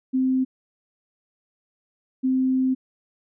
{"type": "tone pair in turn", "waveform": "sine", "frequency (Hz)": [260, 260], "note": ["C4", "C4"], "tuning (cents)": [-11, -11], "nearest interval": "unison", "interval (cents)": 0, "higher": "neither", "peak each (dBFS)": -18, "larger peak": "neither", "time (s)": [[0.13, 0.45], [2.23, 2.75]], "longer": "second", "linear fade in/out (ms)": 20, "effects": []}